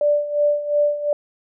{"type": "tone with tremolo", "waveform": "sine", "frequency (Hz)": 587.3, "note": "D5", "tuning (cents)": 0, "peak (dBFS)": -13, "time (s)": [0.01, 1.13], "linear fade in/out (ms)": 2, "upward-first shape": "sine", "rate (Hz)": 2.8, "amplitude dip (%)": 75, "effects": []}